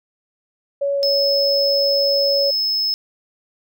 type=tone with pitch glide; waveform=sine; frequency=562 to 556.5 Hz; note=C#5 to C#5; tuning=+24 to +7 cents; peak=-17 dBFS; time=0.81-2.51 s; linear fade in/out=10 ms; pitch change=-17 cents; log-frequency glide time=0.93-1.05 s
type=tone; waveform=triangle; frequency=5200 Hz; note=E8; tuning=24 cents flat; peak=-16 dBFS; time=1.03-2.94 s; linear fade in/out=0 ms
effects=none